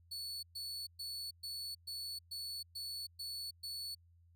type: tone bursts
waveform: 40% pulse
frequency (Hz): 4435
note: C#8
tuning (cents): 0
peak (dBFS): -40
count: 9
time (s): 0.11-3.95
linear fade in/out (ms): 10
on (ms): 320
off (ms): 120
effects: added 85 Hz sine -63 dBFS peak until 4.35 s